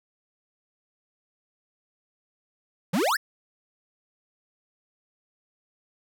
square exponential sweep, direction up, 155.56 to 1904 Hz, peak -22 dBFS, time 2.93-3.17 s, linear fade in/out 10 ms, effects none

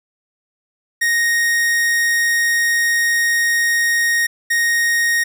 45% pulse tone pair in turn, 1864.7 / 1864.7 Hz, A#6 / A#6, 0 / 0 cents, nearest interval unison, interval 0 cents, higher neither, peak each -14 dBFS, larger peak neither, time 1.01-4.27 / 4.5-5.24 s, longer first, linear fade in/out 10 ms, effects none

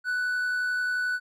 triangle tone with amplitude modulation, 1487 Hz, F#6, 8 cents sharp, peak -22 dBFS, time 0.04-1.2 s, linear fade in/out 50 ms, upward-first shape sine, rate 71.3 Hz, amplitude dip 25%, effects none

